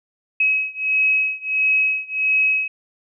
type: beating tone pair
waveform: sine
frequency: 2554 / 2555.5 Hz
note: D#7 / D#7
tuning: +45 / +46 cents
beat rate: 1.5 Hz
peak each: -19 / -20 dBFS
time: 0.4-2.68 s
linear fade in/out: 5 ms
effects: none